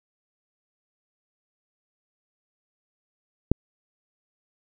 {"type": "click", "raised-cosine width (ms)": 3, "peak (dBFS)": -4, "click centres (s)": 3.516, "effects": []}